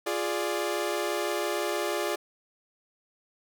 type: chord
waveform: sawtooth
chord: D diminished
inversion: first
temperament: equal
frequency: 349.2 / 415.3 / 587.3 Hz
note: F4 / Ab4 / D5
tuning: 0 / 0 / 0 cents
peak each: -28 dBFS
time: 0.06-2.16 s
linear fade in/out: 10 ms
effects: none